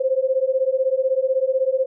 sine beating tone pair, 517 / 533 Hz, C5 / C5, -21 / +32 cents, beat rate 16 Hz, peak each -20 dBFS, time 0-1.86 s, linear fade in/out 10 ms, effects none

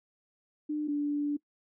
sine tone pair in turn, 300.3 / 291.4 Hz, D4 / D4, +39 / -13 cents, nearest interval minor second, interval 52 cents, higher first, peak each -29 / -27 dBFS, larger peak second, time 0.69-0.88 / 0.88-1.37 s, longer second, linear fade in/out 10 ms, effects noise-tail reverb RT60 0.1 s tail -22 dB re dry

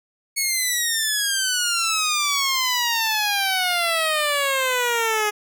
10% pulse exponential sweep, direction down, 2217 to 415.3 Hz, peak -11 dBFS, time 0.36-5.31 s, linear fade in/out 20 ms, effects none

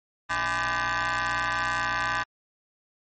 20% pulse ring-modulated tone, 177.2 Hz, F3, 25 cents sharp, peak -17 dBFS, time 0.29-2.24 s, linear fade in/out 20 ms, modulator 1360 Hz, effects low-pass 11000 Hz 12 dB/octave + MP3 32 kbps

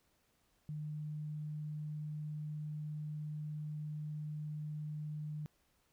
sine tone, 151.4 Hz, D#3, 47 cents flat, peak -39 dBFS, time 0.69-5.46 s, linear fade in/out 0 ms, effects pink hiss -75 dBFS RMS until 5.92 s

